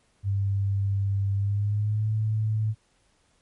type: tone with pitch glide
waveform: sine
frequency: 99 to 108.59 Hz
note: G2 to A2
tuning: +18 to -22 cents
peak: -22 dBFS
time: 0.23-2.75 s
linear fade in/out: 50 ms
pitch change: +160 cents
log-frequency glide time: 1.34-2.11 s
effects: pink hiss -66 dBFS RMS until 3.41 s + MP3 48 kbps